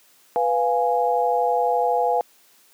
sine chord, F diminished, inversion second, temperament equal, 493.9 / 698.5 / 830.6 Hz, Cb5 / F5 / Ab5, 0 / 0 / 0 cents, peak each -22 dBFS, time 0.36-2.21 s, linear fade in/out 0 ms, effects white hiss -56 dBFS RMS until 2.73 s + high-pass 200 Hz 12 dB/octave

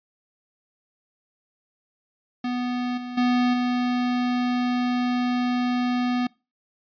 square tone with level steps, 246.9 Hz, B3, in tune, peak -25 / -32 / -19 / -22 dBFS, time 2.44-6.27 s, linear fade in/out 5 ms, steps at 2.97 / 3.17 / 3.53 s, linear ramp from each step 10 ms, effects noise-tail reverb RT60 0.3 s tail -25 dB re dry + resampled to 11025 Hz

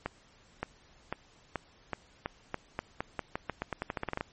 accelerating click train, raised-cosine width 0.5 ms, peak -17 dBFS, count 22, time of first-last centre 0.06-4.209 s, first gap 570 ms, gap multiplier 0.87, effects pink hiss -61 dBFS RMS until 4.32 s + MP3 32 kbps

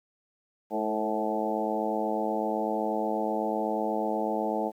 harmonic tone with a mistuned harmonic, 108.1 Hz, A2, 30 cents flat, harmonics 2 / 3 / 4 / 5 / 6 / 7 / 8, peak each -34 / -34 / -34 / -34 / -34 / -34 / -34 dBFS, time 0.7-4.72 s, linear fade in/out 50 ms, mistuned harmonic 4, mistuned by +28 cents, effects 10-bit

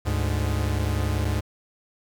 45% pulse tone pair together, 73.42 / 103.83 Hz, D2 / G#2, 0 / 0 cents, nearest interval tritone, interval 600 cents, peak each -25 dBFS, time 0.05-1.41 s, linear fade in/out 20 ms, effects 8-bit

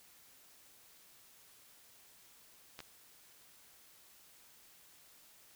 clicks, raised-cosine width 0.2 ms, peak -29 dBFS, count 2, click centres 2.791 / 2.804 s, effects white hiss -62 dBFS RMS until 5.55 s

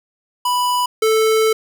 square tone pair in turn, 987.8 / 440 Hz, B5 / A4, 0 / 0 cents, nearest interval octave + major second, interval 1400 cents, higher first, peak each -16 / -13 dBFS, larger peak second, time 0.45-0.86 / 1.02-1.53 s, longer second, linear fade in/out 5 ms, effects none

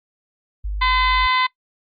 sine tone, 50.5 Hz, G#1, 48 cents flat, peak -22 dBFS, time 0.64-1.27 s, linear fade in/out 10 ms
harmonic tone, 510 Hz, C5, 44 cents flat, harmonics 2 / 3 / 4 / 5 / 6 / 7 / 8 / 9, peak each -18 / -30 / -20 / -33 / -31 / -27 / -31 / -38 dBFS, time 0.81-1.47 s, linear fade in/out 10 ms
effects noise-tail reverb RT60 0.1 s tail -21 dB re dry + Opus 48 kbps

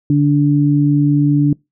sine tone pair together, 145.2 / 290.4 Hz, D3 / D4, -19 / -19 cents, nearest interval octave, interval 1200 cents, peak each -12 dBFS, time 0.1-1.53 s, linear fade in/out 2 ms, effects noise-tail reverb RT60 0.2 s tail -25 dB re dry

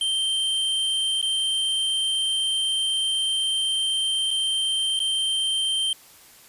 square tone with dropouts, 3136 Hz, G7, in tune, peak -22 dBFS, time 0.01-5.93 s, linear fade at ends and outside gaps 2 ms, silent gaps 1.215-1.226 / 4.307-4.311 / 4.992-5.001 s, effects white hiss -50 dBFS RMS until 6.48 s + resampled to 32000 Hz

